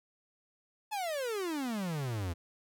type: exponential sweep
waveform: 45% pulse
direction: down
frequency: 880 to 81.2 Hz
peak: -33 dBFS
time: 0.91-2.34 s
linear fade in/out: 20 ms
effects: none